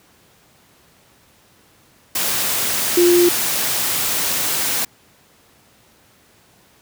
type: tone in noise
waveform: sine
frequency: 350 Hz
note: F4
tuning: 4 cents sharp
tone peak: -10 dBFS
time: 2.97-3.29 s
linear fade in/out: 5 ms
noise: white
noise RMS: -20 dBFS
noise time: 2.15-4.85 s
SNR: +7 dB
effects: pink hiss -53 dBFS RMS until 6.81 s + high-pass 80 Hz 12 dB/octave